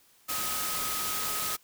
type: tone in noise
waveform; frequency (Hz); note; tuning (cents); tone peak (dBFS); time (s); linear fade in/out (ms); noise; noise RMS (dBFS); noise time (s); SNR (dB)
sine; 1264; D#6; +27; -37; 0.28-1.57; 20; white; -32; 0.28-1.57; -8
effects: white hiss -62 dBFS RMS until 1.63 s